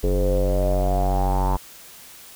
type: tone with low-pass filter sweep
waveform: square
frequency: 46.87 Hz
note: F#1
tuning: 23 cents sharp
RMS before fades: -20 dBFS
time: 0.03-1.57 s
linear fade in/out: 10 ms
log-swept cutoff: 450 to 940 Hz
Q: 8.4
effects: white hiss -44 dBFS RMS until 2.35 s